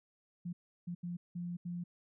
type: tone bursts at uneven times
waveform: sine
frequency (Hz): 174.61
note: F3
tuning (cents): 0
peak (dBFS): -37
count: 5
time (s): 0.45-0.53 / 0.87-0.95 / 1.03-1.17 / 1.35-1.57 / 1.65-1.84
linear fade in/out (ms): 10
effects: none